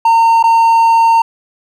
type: tone with dropouts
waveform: triangle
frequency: 914 Hz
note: A#5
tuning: 34 cents flat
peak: -4 dBFS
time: 0.05-1.22 s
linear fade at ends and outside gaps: 5 ms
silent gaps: 0.428-0.438 s
effects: none